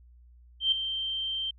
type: tone with ADSR envelope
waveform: sine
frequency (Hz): 3136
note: G7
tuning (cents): 0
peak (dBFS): -19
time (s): 0.6-1.51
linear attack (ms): 120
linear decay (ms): 4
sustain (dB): -10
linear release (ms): 7
effects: added 60 Hz sine -52 dBFS peak until 1.58 s